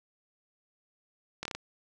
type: slowing click train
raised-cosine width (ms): 0.2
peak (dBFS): -18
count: 5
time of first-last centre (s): 1.43-1.55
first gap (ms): 23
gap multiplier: 1.18
effects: none